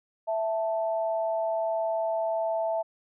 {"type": "tone pair together", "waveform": "sine", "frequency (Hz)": [659.3, 880.7], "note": ["E5", "A5"], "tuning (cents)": [0, 1], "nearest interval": "perfect fourth", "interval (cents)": 501, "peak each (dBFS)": [-26, -32], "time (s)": [0.27, 2.83], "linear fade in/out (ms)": 20, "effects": []}